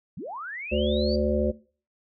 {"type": "linear sweep", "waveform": "sine", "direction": "up", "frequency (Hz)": [117.1, 4699], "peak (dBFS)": -33, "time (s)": [0.17, 1.16], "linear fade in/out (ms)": 5}
{"type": "harmonic tone", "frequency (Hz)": 73.42, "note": "D2", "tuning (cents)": 0, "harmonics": [1, 3, 5, 7, 8], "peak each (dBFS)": [-28, -28, -28, -28, -28], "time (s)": [0.71, 1.52], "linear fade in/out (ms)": 20}
{"effects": ["noise-tail reverb RT60 0.4 s tail -20 dB re dry"]}